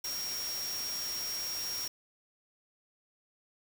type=tone in noise; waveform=sine; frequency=5588 Hz; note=F8; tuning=in tune; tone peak=-35 dBFS; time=0.04-1.88 s; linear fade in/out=5 ms; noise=white; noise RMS=-41 dBFS; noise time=0.04-1.88 s; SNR=+3 dB; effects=none